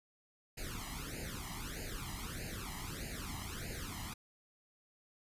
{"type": "noise with flanger", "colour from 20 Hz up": "pink", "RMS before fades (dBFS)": -43, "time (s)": [0.57, 4.14], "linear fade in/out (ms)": 10, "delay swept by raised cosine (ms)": [0.43, 1.01], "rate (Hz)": 1.6, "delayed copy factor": 0.95, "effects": ["resampled to 32000 Hz"]}